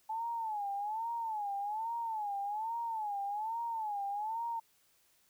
sine tone with vibrato, 863 Hz, A5, 34 cents flat, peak -34 dBFS, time 0.09-4.6 s, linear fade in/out 10 ms, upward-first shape sine, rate 1.2 Hz, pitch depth 140 cents each way, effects white hiss -70 dBFS RMS until 5.29 s

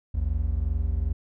triangle tone pair together, 56.48 / 79 Hz, A1 / D#2, +46 / +27 cents, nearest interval tritone, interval 581 cents, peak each -24 dBFS, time 0.14-1.13 s, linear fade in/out 10 ms, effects none

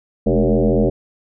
sine tone with frequency modulation, 131 Hz, C3, 2 cents sharp, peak -12 dBFS, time 0.26-0.9 s, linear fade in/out 10 ms, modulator 84.9 Hz, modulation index 5.3, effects none

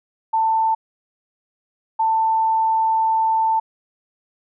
sine tone bursts at uneven times, 890 Hz, A5, 20 cents sharp, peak -15 dBFS, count 2, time 0.33-0.75 / 1.99-3.6 s, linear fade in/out 10 ms, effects none

